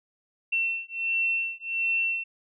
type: beating tone pair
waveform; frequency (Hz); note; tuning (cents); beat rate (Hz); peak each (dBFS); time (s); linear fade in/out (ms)
sine; 2701 / 2702.4; E7 / E7; +42 / +42; 1.4; -28; 0.52-2.24; 10
effects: none